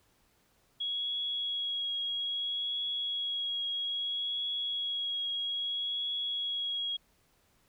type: tone with vibrato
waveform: sine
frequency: 3322 Hz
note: G#7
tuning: in tune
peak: -31 dBFS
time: 0.8-6.97 s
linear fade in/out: 10 ms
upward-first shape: triangle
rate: 0.61 Hz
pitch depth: 16 cents each way
effects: pink hiss -69 dBFS RMS until 7.68 s